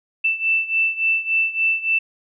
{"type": "beating tone pair", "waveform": "sine", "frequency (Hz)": [2657, 2660.5], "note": ["E7", "E7"], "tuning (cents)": [13, 15], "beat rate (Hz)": 3.5, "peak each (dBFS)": [-19, -22], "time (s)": [0.24, 1.99], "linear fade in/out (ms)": 10, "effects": []}